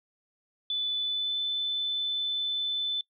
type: tone with pitch glide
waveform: sine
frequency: 3487 to 3515 Hz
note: A7 to A7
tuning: -16 to -2 cents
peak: -27 dBFS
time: 0.7-3.01 s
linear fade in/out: 2 ms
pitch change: +14 cents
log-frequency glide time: 1.03-1.37 s
effects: noise-tail reverb RT60 0.1 s tail -23 dB re dry